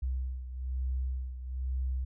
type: beating tone pair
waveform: sine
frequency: 64 / 65.1 Hz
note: C2 / C2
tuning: -38 / -8 cents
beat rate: 1.1 Hz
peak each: -32 / -38 dBFS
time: 0.02-2.05 s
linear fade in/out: 10 ms
effects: none